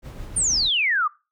brown noise with tremolo, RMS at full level -34 dBFS, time 0.02-0.7 s, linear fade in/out 50 ms, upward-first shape sine, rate 6.3 Hz, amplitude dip 30%
sine exponential sweep, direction down, 9300 to 1155 Hz, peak -18 dBFS, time 0.36-1.08 s, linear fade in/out 10 ms
effects noise-tail reverb RT60 0.3 s tail -23 dB re dry

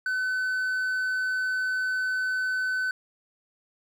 triangle tone, 1513 Hz, F#6, 38 cents sharp, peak -23 dBFS, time 0.06-2.91 s, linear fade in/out 2 ms, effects none

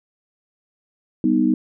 sine chord, G augmented, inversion none, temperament equal, 196 / 246.9 / 311.1 Hz, G3 / B3 / D#4, 0 / 0 / 0 cents, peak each -22 / -18 / -18 dBFS, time 1.24-1.54 s, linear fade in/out 2 ms, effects none

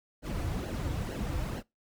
brown noise with flanger, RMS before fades -34 dBFS, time 0.22-1.63 s, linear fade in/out 50 ms, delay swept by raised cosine 0.83 to 4.93 ms, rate 2.2 Hz, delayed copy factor -0.75, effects noise-tail reverb RT60 0.2 s tail -22 dB re dry

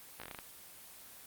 slowing click train, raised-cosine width 0.3 ms, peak -27 dBFS, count 8, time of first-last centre 0.2-0.388 s, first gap 16 ms, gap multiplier 1.17, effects white hiss -53 dBFS RMS until 1.26 s + Opus 24 kbps

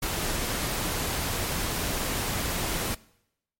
pink noise, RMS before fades -29 dBFS, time 0.02-2.95 s, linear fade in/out 10 ms, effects noise-tail reverb RT60 0.8 s tail -22 dB re dry + MP3 64 kbps

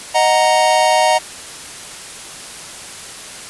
square chord, D# minor, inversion none, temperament equal, 622.3 / 740 / 932.3 Hz, D#5 / F#5 / A#5, 0 / 0 / 0 cents, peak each -16 dBFS, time 0.14-1.19 s, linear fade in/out 20 ms, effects white hiss -32 dBFS RMS until 3.49 s + resampled to 24000 Hz

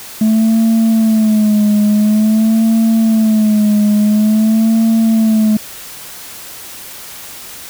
sine tone with vibrato, 216.8 Hz, A3, 25 cents flat, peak -5 dBFS, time 0.21-5.57 s, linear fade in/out 5 ms, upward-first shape sine, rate 0.48 Hz, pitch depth 65 cents each way, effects tanh soft clip ceiling -7 dBFS + white hiss -31 dBFS RMS until 7.69 s

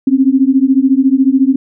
sine beating tone pair, 259.8 / 273.8 Hz, C4 / C#4, -12 / -21 cents, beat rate 14 Hz, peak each -10 dBFS, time 0.07-1.56 s, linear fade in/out 5 ms, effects none

